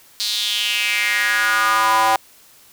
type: tone with high-pass filter sweep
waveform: square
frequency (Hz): 110.9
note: A2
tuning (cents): +14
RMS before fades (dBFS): -18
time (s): 0.2-2.16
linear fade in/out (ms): 0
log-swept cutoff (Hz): 4300 to 830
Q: 4.5
effects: white hiss -49 dBFS RMS until 2.72 s